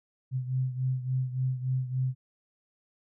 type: beating tone pair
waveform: sine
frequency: 128.4 / 131.9 Hz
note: C3 / C3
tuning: -32 / +14 cents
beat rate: 3.5 Hz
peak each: -28 / -33 dBFS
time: 0.31-2.15 s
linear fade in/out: 50 ms
effects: none